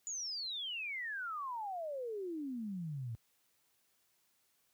sine exponential sweep, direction down, 7010 to 109.5 Hz, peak -38 dBFS, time 0.07-3.15 s, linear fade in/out 0 ms, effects white hiss -75 dBFS RMS until 4.73 s + high-pass 60 Hz 12 dB/octave

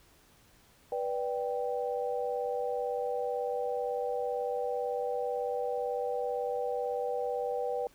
sine chord, G major, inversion first, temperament just, 490 / 588 / 784 Hz, B4 / D5 / G5, -14 / +2 / 0 cents, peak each -32 / -37 / -36 dBFS, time 0.92-7.87 s, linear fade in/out 2 ms, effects pink hiss -62 dBFS RMS until 7.94 s

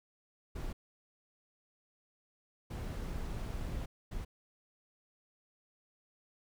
brown noise bursts at uneven times, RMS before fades -39 dBFS, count 3, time 0.55-0.73 / 2.7-3.86 / 4.11-4.25 s, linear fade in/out 10 ms, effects none

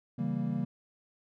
triangle chord, C# diminished seventh, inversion none, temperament equal, 138.59 / 164.81 / 196 / 233.1 Hz, C#3 / E3 / G3 / Bb3, 0 / 0 / 0 / 0 cents, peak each -34 / -34 / -33 / -32 dBFS, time 0.18-0.65 s, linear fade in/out 10 ms, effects none

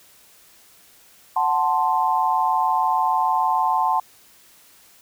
sine chord, F# diminished, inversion none, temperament equal, 740 / 880 / 1046.5 Hz, F#5 / A5 / C6, 0 / 0 / 0 cents, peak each -23 / -20 / -22 dBFS, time 1.36-4 s, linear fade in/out 5 ms, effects white hiss -52 dBFS RMS until 5.01 s

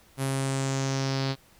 sawtooth tone with low-pass filter sweep, 135 Hz, C#3, 45 cents flat, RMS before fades -28 dBFS, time 0.17-1.36 s, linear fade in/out 50 ms, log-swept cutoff 11000 to 4300 Hz, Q 3.7, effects pink hiss -58 dBFS RMS until 1.59 s

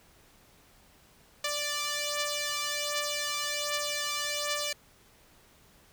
5% pulse beating tone pair, 587.3 / 588.6 Hz, D5 / D5, 0 / +4 cents, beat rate 1.3 Hz, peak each -20 / -24 dBFS, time 1.44-4.73 s, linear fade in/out 5 ms, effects pink hiss -60 dBFS RMS until 5.92 s

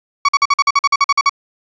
35% pulse tone bursts, 1127 Hz, C#6, 28 cents sharp, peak -7 dBFS, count 13, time 0.25-1.295 s, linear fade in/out 5 ms, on 37 ms, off 47 ms, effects resampled to 16000 Hz + 7-bit

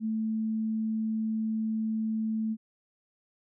sine tone, 220 Hz, A3, in tune, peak -27 dBFS, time 0-2.57 s, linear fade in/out 50 ms, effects none

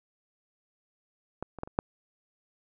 clicks, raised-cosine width 1 ms, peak -20 / -27 / -18 / -30 / -10 dBFS, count 5, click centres 1.426 / 1.587 / 1.634 / 1.675 / 1.789 s, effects none

